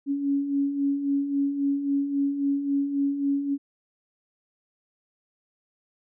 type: beating tone pair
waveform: sine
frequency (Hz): 277.2 / 280.9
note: C#4 / C#4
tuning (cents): 0 / +23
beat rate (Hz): 3.7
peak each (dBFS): -31 / -23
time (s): 0.06-3.58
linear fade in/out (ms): 50
effects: none